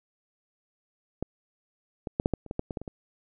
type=clicks; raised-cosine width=2 ms; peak=-16 / -19 / -11 / -9 / -12 / -30 / -19 / -14 / -20 / -18 / -25 / -23 dBFS; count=12; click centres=1.226 / 2.072 / 2.199 / 2.259 / 2.337 / 2.463 / 2.511 / 2.594 / 2.708 / 2.772 / 2.816 / 2.878 s; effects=none